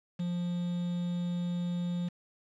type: tone with quantisation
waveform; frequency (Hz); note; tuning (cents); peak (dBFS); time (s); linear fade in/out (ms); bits
triangle; 175.4; F3; +8; -28; 0.19-2.09; 10; 8
effects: low-pass 5000 Hz 12 dB/octave